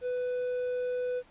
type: tone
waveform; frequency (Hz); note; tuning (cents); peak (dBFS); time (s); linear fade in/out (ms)
triangle; 497.2; B4; +12; -27; 0.01-1.23; 50
effects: pink hiss -60 dBFS RMS until 1.3 s + resampled to 8000 Hz